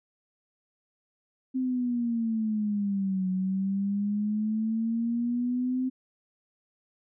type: exponential two-way sweep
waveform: sine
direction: down then up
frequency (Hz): 261.1 to 185 to 259.5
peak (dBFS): -25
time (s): 1.54-5.9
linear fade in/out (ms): 20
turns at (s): 3.29
effects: none